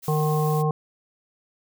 blue noise, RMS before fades -39 dBFS, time 0.02-0.63 s, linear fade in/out 20 ms
harmonic tone, 153.1 Hz, D#3, 28 cents flat, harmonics 1 / 3 / 5 / 7, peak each -21 / -26 / -29 / -30 dBFS, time 0.08-0.71 s, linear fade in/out 2 ms
effects none

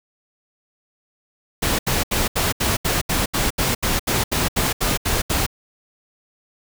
pink noise bursts, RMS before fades -20 dBFS, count 16, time 1.62-5.465 s, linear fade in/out 10 ms, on 170 ms, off 75 ms, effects none

